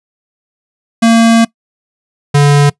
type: tone pair in turn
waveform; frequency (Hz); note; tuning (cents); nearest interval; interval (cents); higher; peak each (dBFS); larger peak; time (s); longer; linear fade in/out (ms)
square; 228.6 / 144.01; A#3 / D3; -34 / -34; minor sixth; 800; first; -5; neither; 1.02-1.45 / 2.34-2.7; first; 10
effects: noise-tail reverb RT60 0.1 s tail -22 dB re dry + resampled to 24000 Hz